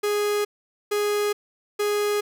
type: tone bursts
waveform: 45% pulse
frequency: 414.4 Hz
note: G#4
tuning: 4 cents flat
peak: -21 dBFS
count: 3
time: 0.03-2.21 s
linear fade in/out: 10 ms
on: 420 ms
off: 460 ms
effects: none